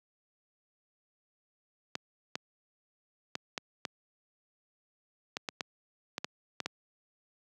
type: clicks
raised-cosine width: 0.2 ms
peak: -16 dBFS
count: 12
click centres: 1.954 / 2.355 / 3.354 / 3.578 / 3.852 / 5.369 / 5.488 / 5.608 / 6.181 / 6.245 / 6.603 / 6.66 s
effects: high-pass 150 Hz 12 dB/octave